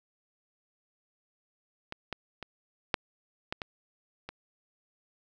clicks, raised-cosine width 0.3 ms, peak -21 / -18 / -23 / -8 / -16 / -19 / -23 dBFS, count 7, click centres 1.924 / 2.127 / 2.427 / 2.942 / 3.525 / 3.618 / 4.29 s, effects none

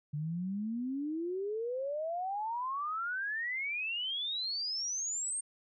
sine exponential sweep, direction up, 144.1 to 8740 Hz, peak -33 dBFS, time 0.13-5.41 s, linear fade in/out 10 ms, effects none

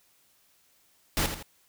pink noise with echo, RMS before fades -26 dBFS, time 1.17-1.26 s, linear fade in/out 0 ms, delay 83 ms, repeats 2, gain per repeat -8 dB, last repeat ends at 1.426 s, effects white hiss -65 dBFS RMS until 1.68 s

